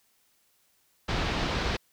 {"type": "low-pass noise", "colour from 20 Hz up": "pink", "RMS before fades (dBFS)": -29, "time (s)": [1.08, 1.77], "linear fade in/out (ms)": 10, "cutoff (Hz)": 4700, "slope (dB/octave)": 24, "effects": ["white hiss -68 dBFS RMS until 1.92 s"]}